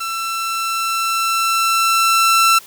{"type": "tone with level ramp", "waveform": "sawtooth", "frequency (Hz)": 1340, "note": "E6", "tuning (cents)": 28, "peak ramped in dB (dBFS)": [-18, -6], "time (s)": [0, 2.59], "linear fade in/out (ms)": 10, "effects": ["white hiss -41 dBFS RMS until 2.66 s"]}